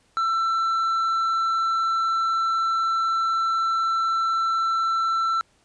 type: tone with tanh clipping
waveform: sine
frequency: 1338 Hz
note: E6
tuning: 25 cents sharp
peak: -21 dBFS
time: 0.17-5.41 s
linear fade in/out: 0 ms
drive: 5 dB
effects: pink hiss -62 dBFS RMS until 5.64 s + resampled to 22050 Hz